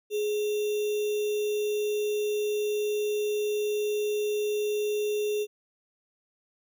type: tone with sample-and-hold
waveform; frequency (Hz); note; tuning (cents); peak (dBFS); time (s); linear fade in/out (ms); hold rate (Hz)
sine; 419.5; G#4; +17; -25; 0.1-5.47; 50; 3150
effects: none